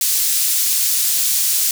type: high-pass noise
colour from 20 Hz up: pink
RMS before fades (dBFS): -17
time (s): 0.01-1.71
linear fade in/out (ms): 2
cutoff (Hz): 6200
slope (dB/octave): 12
effects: none

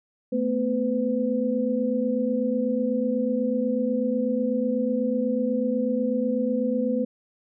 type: tone cluster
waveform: sine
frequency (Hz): 222.5 / 250.6 / 505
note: A3 / B3 / B4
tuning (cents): +20 / +25 / +39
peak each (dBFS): -26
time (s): 0.32-7.05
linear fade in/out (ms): 10
effects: none

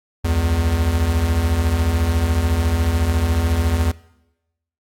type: beating tone pair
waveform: square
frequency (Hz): 69.3 / 83.3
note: C#2 / E2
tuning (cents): 0 / +19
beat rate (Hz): 14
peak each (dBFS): -23 / -18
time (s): 0.24-3.92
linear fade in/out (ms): 10
effects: noise-tail reverb RT60 0.9 s tail -20 dB re dry + AAC 64 kbps

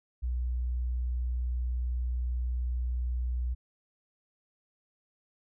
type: tone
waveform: sine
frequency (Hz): 61.3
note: B1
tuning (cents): -12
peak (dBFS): -28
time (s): 0.22-3.55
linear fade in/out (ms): 20
effects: none

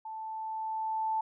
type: tone with level ramp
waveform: sine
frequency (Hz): 880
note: A5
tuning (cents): 0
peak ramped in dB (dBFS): -38 to -27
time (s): 0.05-1.21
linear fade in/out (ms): 5
effects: none

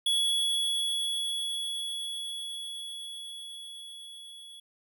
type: tone with level ramp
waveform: square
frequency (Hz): 3373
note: G#7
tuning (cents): +26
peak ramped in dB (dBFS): -24 to -46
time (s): 0.06-4.6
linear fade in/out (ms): 5
effects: none

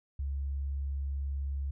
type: tone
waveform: sine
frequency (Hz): 69.3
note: C#2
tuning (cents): 0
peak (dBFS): -31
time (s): 0.19-1.71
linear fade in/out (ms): 5
effects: none

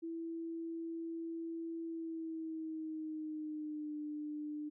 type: tone with pitch glide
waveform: sine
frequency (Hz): 330.5 to 299.6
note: E4 to D4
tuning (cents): +5 to +35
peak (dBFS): -39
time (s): 0.02-4.7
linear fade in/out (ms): 20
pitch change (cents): -170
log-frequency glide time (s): 1.84-3.97
effects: none

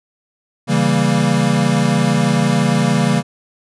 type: chord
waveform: square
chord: C# diminished seventh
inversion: none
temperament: equal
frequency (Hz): 138.59 / 164.81 / 196 / 233.1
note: C#3 / E3 / G3 / Bb3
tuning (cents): 0 / 0 / 0 / 0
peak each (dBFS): -19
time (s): 0.67-3.23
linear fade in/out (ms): 50
effects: resampled to 24000 Hz

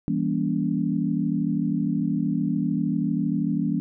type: chord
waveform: sine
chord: E diminished seventh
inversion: none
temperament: just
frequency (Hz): 164.81 / 197.78 / 237.3 / 284.8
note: E3 / G3 / Bb3 / Db4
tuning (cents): 0 / +16 / +31 / +47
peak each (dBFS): -27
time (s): 0.08-3.8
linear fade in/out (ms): 0
effects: none

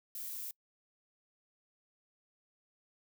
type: noise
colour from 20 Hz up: violet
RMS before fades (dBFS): -42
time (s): 0.15-0.51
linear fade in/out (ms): 2
effects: noise-tail reverb RT60 0.1 s tail -25 dB re dry

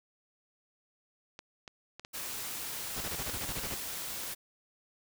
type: clicks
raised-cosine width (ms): 0.2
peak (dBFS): -27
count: 5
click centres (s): 1.391 / 1.678 / 1.996 / 2.049 / 3.297
type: noise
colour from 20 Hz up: white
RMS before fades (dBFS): -39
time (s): 2.13-4.35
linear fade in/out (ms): 20
type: noise bursts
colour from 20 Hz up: pink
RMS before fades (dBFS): -38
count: 11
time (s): 2.96-3.751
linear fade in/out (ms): 10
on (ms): 51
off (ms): 23
effects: none

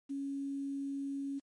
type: tone with quantisation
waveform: sine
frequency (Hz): 277.2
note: C#4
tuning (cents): 0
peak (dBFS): -35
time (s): 0.09-1.4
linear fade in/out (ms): 20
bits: 10
effects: MP3 48 kbps

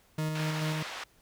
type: tone with tremolo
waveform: 40% pulse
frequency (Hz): 155.56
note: D#3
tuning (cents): 0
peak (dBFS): -28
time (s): 0.18-0.83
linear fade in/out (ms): 5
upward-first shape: square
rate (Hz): 4.6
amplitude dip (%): 25
type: band-pass noise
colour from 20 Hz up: pink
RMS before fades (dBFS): -40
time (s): 0.35-1.04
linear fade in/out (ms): 5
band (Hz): 940 to 4300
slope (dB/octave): 12
effects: pink hiss -64 dBFS RMS until 1.21 s

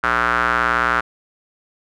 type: tone with band-pass filter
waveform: square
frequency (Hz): 59.5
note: A#1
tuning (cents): +36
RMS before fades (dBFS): -18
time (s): 0.03-1.01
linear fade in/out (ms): 10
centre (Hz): 1400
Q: 4.5
effects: none

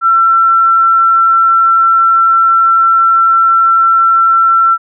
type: tone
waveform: sine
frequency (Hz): 1347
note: E6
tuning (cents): +37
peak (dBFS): -5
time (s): 0.01-4.78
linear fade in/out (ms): 50
effects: none

